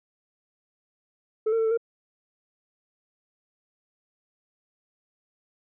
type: tone with pitch steps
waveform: sine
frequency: 435.7 / 454.7 / 448.2 / 443.1 / 461.5 Hz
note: A4 / A#4 / A4 / A4 / A#4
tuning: -17 / -43 / +32 / +12 / -17 cents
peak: -18 dBFS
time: 1.46-1.775 s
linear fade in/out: 10 ms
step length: 63 ms
effects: tanh soft clip ceiling -20 dBFS